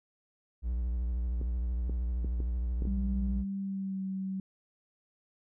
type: tone with vibrato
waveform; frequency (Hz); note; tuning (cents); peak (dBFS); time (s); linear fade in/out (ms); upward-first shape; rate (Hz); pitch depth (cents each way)
triangle; 60; B1; -49; -27; 0.62-3.45; 50; triangle; 13; 110
type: clicks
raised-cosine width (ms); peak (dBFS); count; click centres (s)
3; -26; 6; 1.414 / 1.896 / 2.246 / 2.403 / 2.822 / 2.853
type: tone with pitch glide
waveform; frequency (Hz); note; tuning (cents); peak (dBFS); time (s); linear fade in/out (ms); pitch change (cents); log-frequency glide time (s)
sine; 196 to 190.97; G3 to G3; 0 to -45; -32; 2.87-4.4; 2; -45; 3.58-4.02
effects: none